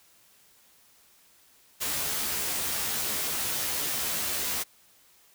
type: noise with comb filter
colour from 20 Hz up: white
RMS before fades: -30 dBFS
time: 1.8-4.64 s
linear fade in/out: 20 ms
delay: 14 ms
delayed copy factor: +0.85
effects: white hiss -60 dBFS RMS until 5.34 s